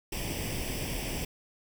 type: noise with comb filter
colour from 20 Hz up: pink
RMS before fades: -34 dBFS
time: 0.12-1.25 s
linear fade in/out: 5 ms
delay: 0.37 ms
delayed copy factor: +0.75
effects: none